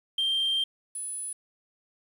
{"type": "tone pair in turn", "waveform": "sine", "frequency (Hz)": [3168, 10090], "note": ["G7", "D#9"], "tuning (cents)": [18, 23], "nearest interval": "octave + minor sixth", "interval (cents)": 2005, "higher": "second", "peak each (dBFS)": [-22, -32], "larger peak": "first", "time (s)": [[0.18, 0.64], [0.95, 1.33]], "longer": "first", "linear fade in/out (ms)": 5, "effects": ["tanh soft clip ceiling -21 dBFS", "9-bit"]}